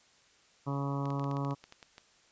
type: harmonic tone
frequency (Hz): 139.7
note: C#3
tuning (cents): +14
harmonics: 1 / 2 / 3 / 4 / 5 / 6 / 7 / 8 / 9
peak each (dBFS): -33 / -37 / -44 / -44 / -47 / -47 / -43 / -43 / -49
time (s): 0.66-1.55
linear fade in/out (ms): 20
type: clicks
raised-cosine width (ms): 0.2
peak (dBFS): -31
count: 12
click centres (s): 1.056 / 1.104 / 1.196 / 1.242 / 1.313 / 1.369 / 1.449 / 1.509 / 1.64 / 1.724 / 1.828 / 1.981
effects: white hiss -64 dBFS RMS until 2.31 s + resampled to 16000 Hz